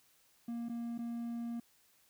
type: tone with dropouts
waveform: triangle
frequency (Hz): 234.6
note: A#3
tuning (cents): +11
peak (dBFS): -35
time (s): 0.48-1.6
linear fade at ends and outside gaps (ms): 5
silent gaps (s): 0.687-0.695 / 0.979-0.988
effects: white hiss -69 dBFS RMS until 2.09 s